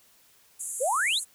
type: band-pass noise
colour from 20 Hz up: white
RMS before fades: -35 dBFS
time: 0.59-1.25 s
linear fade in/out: 20 ms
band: 6800 to 11000 Hz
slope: 96 dB/octave
type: exponential sweep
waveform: sine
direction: up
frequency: 466.2 to 4435 Hz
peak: -23 dBFS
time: 0.8-1.2 s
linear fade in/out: 20 ms
effects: white hiss -60 dBFS RMS until 1.34 s